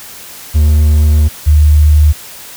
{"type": "tone pair in turn", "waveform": ["triangle", "sine"], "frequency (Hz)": [75.7, 75.31], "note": ["D#2", "D2"], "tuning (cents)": [-47, 44], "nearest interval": "unison", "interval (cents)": 9, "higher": "first", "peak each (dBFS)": -3, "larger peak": "neither", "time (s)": [[0.54, 1.29], [1.46, 2.13]], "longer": "first", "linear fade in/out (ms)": 20, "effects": ["white hiss -31 dBFS RMS until 2.56 s"]}